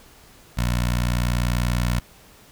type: tone with notch filter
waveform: 15% pulse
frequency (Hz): 60.2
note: B1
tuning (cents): -44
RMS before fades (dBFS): -22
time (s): 0.57-2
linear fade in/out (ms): 10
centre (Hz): 390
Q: 0.54
effects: pink hiss -50 dBFS RMS until 2.51 s